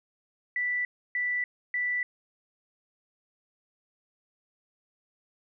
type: tone bursts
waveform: sine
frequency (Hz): 1972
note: B6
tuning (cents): -3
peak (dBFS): -26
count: 3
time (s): 0.56-2.03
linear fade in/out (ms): 2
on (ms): 290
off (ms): 300
effects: none